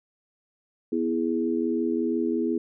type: chord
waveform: sine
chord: E major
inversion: second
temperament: equal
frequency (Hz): 246.9 / 329.6 / 415.3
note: B3 / E4 / G#4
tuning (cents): 0 / 0 / 0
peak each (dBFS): -27 / -26 / -29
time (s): 0.92-2.58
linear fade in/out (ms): 5
effects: none